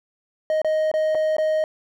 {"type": "tone with dropouts", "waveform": "triangle", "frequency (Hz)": 624, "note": "D#5", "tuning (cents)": 5, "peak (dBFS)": -16, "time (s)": [0.5, 1.64], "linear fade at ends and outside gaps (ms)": 1, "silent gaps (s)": [[0.617, 0.646], [0.915, 0.939], [1.148, 1.152], [1.367, 1.383]], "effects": []}